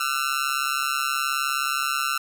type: tone with amplitude modulation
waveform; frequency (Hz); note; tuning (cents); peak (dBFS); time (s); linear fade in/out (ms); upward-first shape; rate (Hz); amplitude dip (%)
sawtooth; 1347; E6; +37; -15; 0-2.18; 5; sine; 139; 100
effects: none